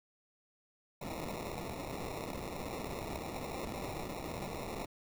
violet noise with sample-and-hold, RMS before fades -41 dBFS, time 1.01-4.86 s, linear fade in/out 10 ms, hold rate 1575 Hz, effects none

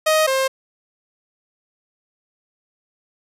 sawtooth tone pair in turn, 626 / 531 Hz, D#5 / C5, +10 / +25 cents, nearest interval minor third, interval 285 cents, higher first, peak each -10 / -13 dBFS, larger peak first, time 0.06-0.27 / 0.27-0.48 s, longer neither, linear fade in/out 10 ms, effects resampled to 32000 Hz

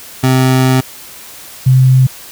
25% pulse / sine tone pair in turn, 130 / 130 Hz, C3 / C3, -11 / -11 cents, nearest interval unison, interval 0 cents, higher neither, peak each -4 dBFS, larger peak neither, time 0.23-0.81 / 1.66-2.07 s, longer first, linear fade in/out 10 ms, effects white hiss -33 dBFS RMS until 2.31 s

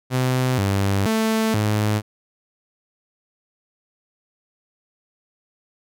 sawtooth tone with pitch steps, 128.1 / 98.6 / 221.2 / 105.8 Hz, C3 / G2 / A3 / G#2, -36 / +11 / +9 / +33 cents, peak -14 dBFS, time 0.1-2.02 s, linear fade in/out 50 ms, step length 480 ms, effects none

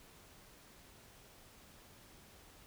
silence, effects pink hiss -60 dBFS RMS until 2.66 s

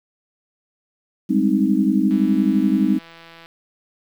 sine chord, Ab major seventh, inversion third, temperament equal, 196 / 207.7 / 261.6 / 311.1 Hz, G3 / Ab3 / C4 / Eb4, 0 / 0 / 0 / 0 cents, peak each -20 dBFS, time 1.29-2.99 s, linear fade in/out 20 ms
click train, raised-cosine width 0.3 ms, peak -27 dBFS, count 225, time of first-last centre 2.11-3.459 s, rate 166 Hz
effects 8-bit

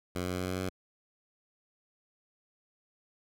10% pulse tone with pitch steps, 89.8 / 90.48 / 91.16 / 91.85 / 92.54 / 93.24 Hz, F2 / F#2 / F#2 / F#2 / F#2 / F#2, +49 / -38 / -25 / -12 / +1 / +14 cents, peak -24 dBFS, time 0.15-0.696 s, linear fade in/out 10 ms, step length 91 ms, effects none

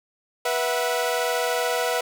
sawtooth chord, B suspended fourth, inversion none, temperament equal with one note detuned, 488.8 / 659.3 / 740 Hz, B4 / E5 / F#5, -18 / 0 / 0 cents, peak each -21 / -23 / -25 dBFS, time 0.45-2.01 s, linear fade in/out 5 ms, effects none

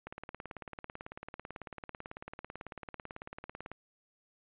click train, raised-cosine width 0.5 ms, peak -27 dBFS, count 67, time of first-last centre 0.07-3.716 s, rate 18.1 Hz, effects resampled to 8000 Hz

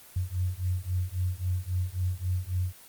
sine beating tone pair, 89.1 / 92.8 Hz, F2 / F#2, +35 / +6 cents, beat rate 3.7 Hz, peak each -30 dBFS, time 0.16-2.73 s, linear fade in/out 5 ms, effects white hiss -51 dBFS RMS until 2.88 s + Opus 24 kbps

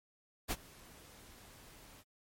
pink noise with ADSR envelope, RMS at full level -34 dBFS, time 0.48-2.04 s, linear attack 34 ms, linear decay 42 ms, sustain -23 dB, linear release 42 ms, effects MP3 64 kbps

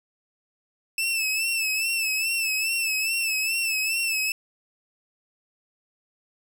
sawtooth tone with vibrato, 2637 Hz, E7, in tune, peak -20 dBFS, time 0.98-4.32 s, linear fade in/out 2 ms, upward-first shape sine, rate 2.4 Hz, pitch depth 62 cents each way, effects none

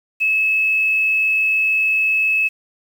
sine tone with quantisation, 2593 Hz, E7, 29 cents flat, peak -14 dBFS, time 0.2-2.49 s, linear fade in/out 20 ms, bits 7, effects none

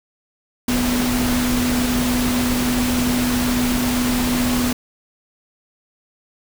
sine tone in noise, 246.8 Hz, B3, 1 cent flat, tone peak -18 dBFS, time 0.68-4.73 s, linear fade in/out 5 ms, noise pink, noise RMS -23 dBFS, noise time 0.68-4.73 s, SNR +2 dB, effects none

